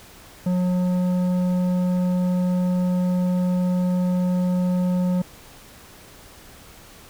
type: tone with tanh clipping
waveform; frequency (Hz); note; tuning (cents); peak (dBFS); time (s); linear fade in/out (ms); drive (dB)
sine; 180.7; F#3; -41; -20; 0.46-5.22; 5; 10
effects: pink hiss -46 dBFS RMS until 7.09 s